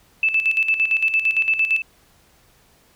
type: tone with tremolo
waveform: sine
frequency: 2632 Hz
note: E7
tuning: 3 cents flat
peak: -14 dBFS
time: 0.23-1.82 s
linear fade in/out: 2 ms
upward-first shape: square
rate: 8.8 Hz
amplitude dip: 65%
effects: pink hiss -56 dBFS RMS until 2.95 s